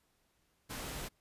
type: noise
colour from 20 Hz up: pink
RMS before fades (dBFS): -42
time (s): 0.69-1.09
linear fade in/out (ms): 20
effects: pink hiss -75 dBFS RMS until 1.2 s + resampled to 32000 Hz